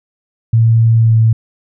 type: tone with pitch glide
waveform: sine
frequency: 113.9 to 112.2 Hz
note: A#2 to A2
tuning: -40 to +34 cents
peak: -6 dBFS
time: 0.53-1.33 s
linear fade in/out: 5 ms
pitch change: -26 cents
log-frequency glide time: 0.99-1.14 s
effects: none